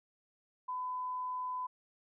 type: tone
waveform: sine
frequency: 1006 Hz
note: B5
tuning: 32 cents sharp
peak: -35 dBFS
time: 0.68-1.67 s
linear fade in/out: 10 ms
effects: none